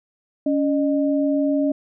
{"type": "tone pair together", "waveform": "sine", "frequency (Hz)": [281.4, 611.3], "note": ["C#4", "D#5"], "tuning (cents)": [26, -31], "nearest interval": "octave + minor second", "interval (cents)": 1343, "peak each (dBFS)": [-18, -23], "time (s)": [0.46, 1.72], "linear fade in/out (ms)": 5, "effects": []}